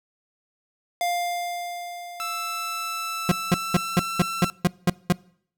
square tone with exponential decay, 701 Hz, F5, 6 cents sharp, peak -22 dBFS, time 1.01-4.05 s, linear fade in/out 1 ms, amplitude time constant 660 ms
sawtooth tone with pitch glide, 1322 to 1341.2 Hz, E6 to E6, +5 to +30 cents, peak -24 dBFS, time 2.2-4.5 s, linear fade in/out 0 ms, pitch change +25 cents, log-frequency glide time 3.36-3.98 s
40% pulse tone bursts, 177.5 Hz, F3, 28 cents sharp, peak -14 dBFS, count 9, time 3.29-5.124 s, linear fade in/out 2 ms, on 26 ms, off 200 ms
effects noise-tail reverb RT60 0.6 s tail -24 dB re dry

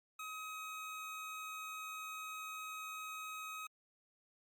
25% pulse tone, 1267 Hz, D#6, 31 cents sharp, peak -40 dBFS, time 0.19-3.67 s, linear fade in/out 5 ms, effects Opus 48 kbps

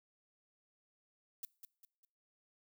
violet noise with echo, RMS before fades -43 dBFS, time 1.43-1.45 s, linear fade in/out 2 ms, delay 200 ms, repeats 3, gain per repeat -8 dB, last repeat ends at 2.05 s, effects noise-tail reverb RT60 0.5 s tail -23 dB re dry

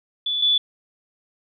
sine tone pair in turn, 3459 / 3459 Hz, A7 / A7, -30 / -30 cents, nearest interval unison, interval 0 cents, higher neither, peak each -21 / -15 dBFS, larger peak second, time 0.26-0.42 / 0.42-0.58 s, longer neither, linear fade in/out 5 ms, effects none

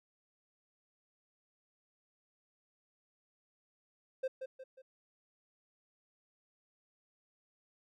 triangle tone with echo, 523.3 Hz, C5, in tune, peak -30 dBFS, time 4.23-4.28 s, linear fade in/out 10 ms, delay 180 ms, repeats 3, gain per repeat -7 dB, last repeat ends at 4.82 s, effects none

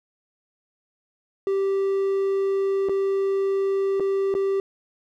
triangle tone with dropouts, 390.7 Hz, G4, 6 cents flat, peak -18 dBFS, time 1.47-4.6 s, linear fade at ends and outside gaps 1 ms, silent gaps 2.887-2.894 / 3.998-4.004 / 4.341-4.35 s, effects none

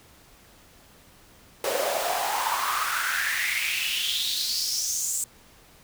pink noise with high-pass filter sweep, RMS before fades -27 dBFS, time 1.64-5.24 s, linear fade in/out 2 ms, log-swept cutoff 490 to 7900 Hz, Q 5.7, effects pink hiss -54 dBFS RMS until 5.83 s

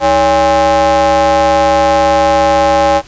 square ring-modulated tone, 123.47 Hz, B2, in tune, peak -5 dBFS, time 0-3.02 s, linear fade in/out 50 ms, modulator 688 Hz, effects pink hiss -38 dBFS RMS until 3.07 s + resampled to 16000 Hz

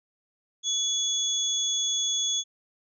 sine tone cluster, 3413 / 6330 / 6610 Hz, G#7 / G8 / G#8, +47 / +16 / -9 cents, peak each -26 / -35 / -29 dBFS, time 0.63-2.44 s, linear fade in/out 50 ms, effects none

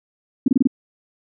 sine tone bursts, 260.6 Hz, C4, 7 cents flat, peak -10 dBFS, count 5, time 0.46-0.673 s, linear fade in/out 5 ms, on 21 ms, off 27 ms, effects none

